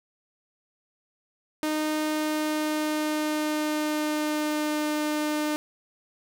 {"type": "tone with pitch glide", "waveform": "sawtooth", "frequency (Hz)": [307.5, 302], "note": ["D#4", "D4"], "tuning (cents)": [-20, 48], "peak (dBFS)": -21, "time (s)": [1.63, 5.56], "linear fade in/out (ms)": 0, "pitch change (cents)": -32, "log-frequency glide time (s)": [2, 4.84], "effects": []}